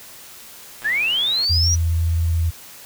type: click train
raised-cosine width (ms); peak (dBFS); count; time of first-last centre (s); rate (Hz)
0.3; -22; 76; 0.82-1.445; 120
type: linear sweep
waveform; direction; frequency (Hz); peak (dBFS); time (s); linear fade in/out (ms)
sine; up; 1613 to 5900; -17; 0.84-1.76; 20
type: tone with vibrato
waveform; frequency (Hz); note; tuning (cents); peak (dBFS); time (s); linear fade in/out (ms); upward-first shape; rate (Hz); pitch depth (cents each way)
sine; 83; E2; +12; -16; 1.49-2.51; 20; sine; 19; 30
effects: white hiss -41 dBFS RMS until 2.85 s